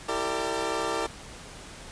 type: chord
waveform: 20% pulse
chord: E half-diminished seventh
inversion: none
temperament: equal with one note detuned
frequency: 329.6 / 392 / 454.5 / 587.3 Hz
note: E4 / G4 / Bb4 / D5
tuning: 0 / 0 / -44 / 0 cents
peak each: -29 / -29 / -26 / -29 dBFS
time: 0.08-1.07 s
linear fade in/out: 10 ms
effects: pink hiss -44 dBFS RMS until 1.91 s + resampled to 22050 Hz